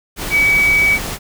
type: tone in noise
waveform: sine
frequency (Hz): 2275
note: C#7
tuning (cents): +44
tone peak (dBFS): -10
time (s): 0.3-0.99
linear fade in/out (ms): 50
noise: pink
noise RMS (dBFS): -24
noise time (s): 0.16-1.19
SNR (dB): +11
effects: none